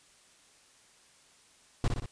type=noise with echo; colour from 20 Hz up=brown; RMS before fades=-25 dBFS; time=1.84-1.88 s; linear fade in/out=2 ms; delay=60 ms; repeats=3; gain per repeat=-4 dB; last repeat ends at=2.06 s; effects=white hiss -61 dBFS RMS until 2.11 s + resampled to 22050 Hz